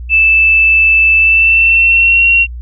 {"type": "tone with pitch glide", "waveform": "sine", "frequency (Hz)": [2637, 2739], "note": ["E7", "F7"], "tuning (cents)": [0, -34], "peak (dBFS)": -5, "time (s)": [0.09, 2.47], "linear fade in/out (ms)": 50, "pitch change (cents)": 66, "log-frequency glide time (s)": [1.17, 2.25], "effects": ["added 60 Hz sine -22 dBFS peak until 2.61 s"]}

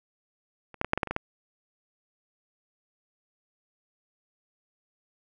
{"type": "clicks", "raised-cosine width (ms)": 0.5, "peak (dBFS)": [-30, -11, -14, -6, -12, -10, -21, -14, -12], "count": 9, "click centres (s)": [0.743, 0.814, 0.846, 0.934, 0.976, 1.032, 1.073, 1.11, 1.164], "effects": []}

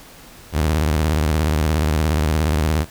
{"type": "tone with vibrato", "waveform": "sawtooth", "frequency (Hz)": 77, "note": "D#2", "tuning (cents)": -17, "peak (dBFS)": -12, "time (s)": [0.52, 2.86], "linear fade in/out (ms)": 50, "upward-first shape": "triangle", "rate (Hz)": 17, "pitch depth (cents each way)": 220, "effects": ["pink hiss -43 dBFS RMS until 2.9 s"]}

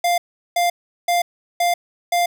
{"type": "tone bursts", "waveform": "square", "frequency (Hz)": 698.5, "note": "F5", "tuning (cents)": 0, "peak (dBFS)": -16, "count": 5, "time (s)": [0.04, 2.26], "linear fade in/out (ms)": 5, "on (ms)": 140, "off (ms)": 380, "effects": []}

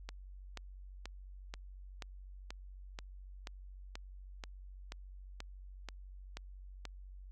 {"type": "click train", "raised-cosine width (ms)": 0.2, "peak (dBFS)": -26, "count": 15, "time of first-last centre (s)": [0.09, 6.853], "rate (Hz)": 2.07, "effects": ["added 47 Hz sine -48 dBFS peak until 7.31 s"]}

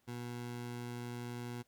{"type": "tone", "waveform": "20% pulse", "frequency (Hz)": 120.8, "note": "B2", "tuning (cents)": -38, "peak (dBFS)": -36, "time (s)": [0.07, 1.63], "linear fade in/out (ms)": 20, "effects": ["pink hiss -75 dBFS RMS until 1.67 s"]}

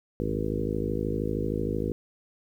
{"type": "harmonic tone with a mistuned harmonic", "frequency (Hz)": 53, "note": "G#1", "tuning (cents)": 36, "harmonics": [1, 2, 3, 4, 5, 6, 7, 8, 9], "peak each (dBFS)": [-35, -35, -35, -35, -35, -35, -35, -35, -35], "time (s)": [0.2, 1.92], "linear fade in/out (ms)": 0, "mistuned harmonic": 2, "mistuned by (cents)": -62, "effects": ["10-bit"]}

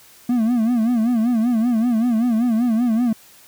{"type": "tone with vibrato", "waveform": "triangle", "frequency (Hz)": 232.9, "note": "A#3", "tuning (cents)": -1, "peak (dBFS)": -13, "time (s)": [0.29, 3.13], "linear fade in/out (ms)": 5, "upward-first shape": "sine", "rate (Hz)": 5.2, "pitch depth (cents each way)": 120, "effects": ["white hiss -48 dBFS RMS until 3.47 s"]}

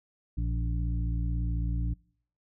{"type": "harmonic tone with a mistuned harmonic", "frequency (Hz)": 58.27, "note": "A#1", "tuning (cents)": 0, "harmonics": [1, 2, 3, 5], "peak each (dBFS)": [-28, -34, -38, -42], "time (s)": [0.37, 1.94], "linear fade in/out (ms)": 10, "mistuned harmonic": 3, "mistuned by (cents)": -23, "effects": ["noise-tail reverb RT60 0.6 s tail -25 dB re dry"]}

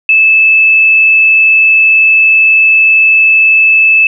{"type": "tone with frequency modulation", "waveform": "sine", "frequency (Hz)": 2618, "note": "E7", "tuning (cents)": -13, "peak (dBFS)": -3, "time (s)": [0.09, 4.07], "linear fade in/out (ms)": 2, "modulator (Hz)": 32.7, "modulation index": 0.36, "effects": []}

